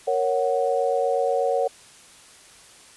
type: chord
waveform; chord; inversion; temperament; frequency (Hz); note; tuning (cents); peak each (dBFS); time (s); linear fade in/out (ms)
sine; F# major; first; equal; 466.2 / 554.4 / 740; A#4 / C#5 / F#5; 0 / 0 / 0; -24 / -23 / -25; 0.07-1.68; 10
effects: white hiss -49 dBFS RMS until 2.96 s + resampled to 24000 Hz